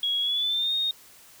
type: tone with pitch glide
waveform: sine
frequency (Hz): 3322 to 3707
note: G#7 to A#7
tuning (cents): 0 to -10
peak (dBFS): -23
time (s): 0.03-0.91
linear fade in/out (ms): 2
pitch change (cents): +190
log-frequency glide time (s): 0.21-0.74
effects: white hiss -52 dBFS RMS until 1.4 s